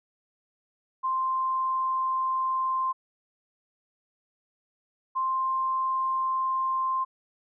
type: tone pair in turn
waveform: sine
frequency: 1046.5 / 1050.3 Hz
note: C6 / C6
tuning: 0 / +6 cents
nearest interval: unison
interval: 6 cents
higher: second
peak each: -24 dBFS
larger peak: neither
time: 1.03-2.93 / 5.15-7.05 s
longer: neither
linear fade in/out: 20 ms
effects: none